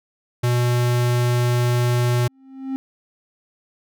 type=tone; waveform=square; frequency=121.8 Hz; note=B2; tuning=24 cents flat; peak=-17 dBFS; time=0.43-2.28 s; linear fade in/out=10 ms
type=tone with exponential growth; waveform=triangle; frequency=266.3 Hz; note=C4; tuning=31 cents sharp; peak=-18 dBFS; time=2.25-2.76 s; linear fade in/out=0 ms; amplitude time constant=110 ms
effects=none